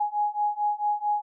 sine beating tone pair, 830.6 / 835.1 Hz, G#5 / G#5, 0 / +9 cents, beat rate 4.5 Hz, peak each -27 / -26 dBFS, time 0-1.22 s, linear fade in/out 10 ms, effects none

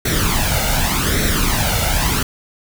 pink noise with flanger, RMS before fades -17 dBFS, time 0.05-2.23 s, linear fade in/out 5 ms, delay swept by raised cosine 0.51 to 1.42 ms, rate 0.86 Hz, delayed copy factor +0.65, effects none

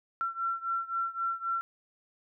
sine beating tone pair, 1354 / 1357.8 Hz, E6 / F6, +46 / -49 cents, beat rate 3.8 Hz, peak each -32 / -34 dBFS, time 0.21-1.61 s, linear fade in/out 0 ms, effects none

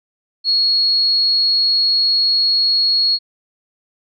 sine tone, 4323 Hz, C#8, 44 cents flat, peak -12 dBFS, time 0.44-3.19 s, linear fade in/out 50 ms, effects none

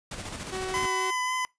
pink noise with tremolo, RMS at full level -36 dBFS, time 0.11-0.86 s, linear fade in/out 5 ms, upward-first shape square, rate 14 Hz, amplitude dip 40%
sawtooth tone, 375.4 Hz, F#4, 25 cents sharp, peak -27 dBFS, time 0.52-1.11 s, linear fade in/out 10 ms
25% pulse tone with vibrato, 1011 Hz, B5, 40 cents sharp, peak -23 dBFS, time 0.74-1.45 s, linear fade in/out 0 ms, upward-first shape triangle, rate 3.7 Hz, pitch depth 17 cents each way
effects noise-tail reverb RT60 0.2 s tail -24 dB re dry + resampled to 22050 Hz

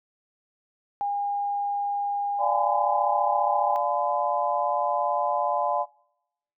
sine tone, 811 Hz, G#5, 41 cents flat, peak -24 dBFS, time 1.01-3.76 s, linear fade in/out 0 ms
sine chord, D diminished seventh, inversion none, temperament just, 587.3 / 704.8 / 845.8 / 1014.9 Hz, D5 / F5 / Ab5 / Cb6, 0 / +16 / +31 / +47 cents, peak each -28 dBFS, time 2.38-5.86 s, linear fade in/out 50 ms
effects noise-tail reverb RT60 0.8 s tail -24 dB re dry

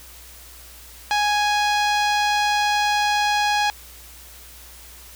sawtooth tone with low-pass filter, 830.6 Hz, G#5, in tune, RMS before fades -20 dBFS, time 1.11-3.7 s, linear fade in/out 0 ms, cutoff 4900 Hz, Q 1.3, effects added 60 Hz sine -46 dBFS peak until 5.15 s + white hiss -44 dBFS RMS until 5.15 s

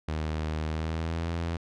sawtooth tone with pitch glide, 77.9 to 83.97 Hz, D#2 to E2, +3 to +33 cents, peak -25 dBFS, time 0.08-1.57 s, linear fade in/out 5 ms, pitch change +130 cents, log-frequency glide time 0.65-1.29 s, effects low-pass 5000 Hz 12 dB/octave

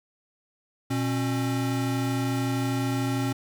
square tone pair together, 120.99 / 271.3 Hz, B2 / C#4, -35 / -37 cents, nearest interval octave + major second, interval 1398 cents, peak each -28 dBFS, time 0.9-3.33 s, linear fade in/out 10 ms, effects none

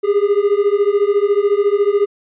triangle beating tone pair, 400 / 414 Hz, G4 / G#4, +35 / -5 cents, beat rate 14 Hz, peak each -13 dBFS, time 0.03-2.06 s, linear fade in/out 20 ms, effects resampled to 8000 Hz

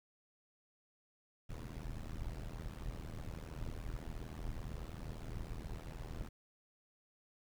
brown noise with amplitude modulation, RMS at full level -40 dBFS, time 1.49-6.29 s, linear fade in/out 10 ms, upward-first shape sine, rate 79.7 Hz, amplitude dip 95%, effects none

